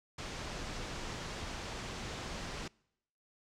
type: low-pass noise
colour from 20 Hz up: pink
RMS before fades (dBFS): -42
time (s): 0.18-2.68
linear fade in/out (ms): 5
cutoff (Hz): 6800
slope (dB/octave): 24
effects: noise-tail reverb RT60 0.8 s tail -26 dB re dry